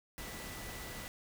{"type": "tone in noise", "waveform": "sine", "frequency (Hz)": 1975.5, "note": "B6", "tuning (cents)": 0, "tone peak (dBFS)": -52, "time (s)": [0.18, 1.08], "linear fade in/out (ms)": 0, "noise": "pink", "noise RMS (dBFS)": -45, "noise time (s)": [0.18, 1.08], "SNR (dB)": -10, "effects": []}